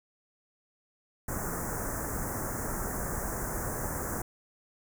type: band-stop noise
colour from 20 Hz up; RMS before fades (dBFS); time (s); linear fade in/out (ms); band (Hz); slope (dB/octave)
pink; -34; 1.28-4.22; 5; 1800 to 6300; 48
effects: none